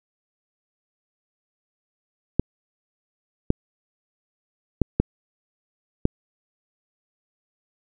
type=clicks; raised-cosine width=3 ms; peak=-4 dBFS; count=5; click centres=2.396 / 3.504 / 4.817 / 5 / 6.054 s; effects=none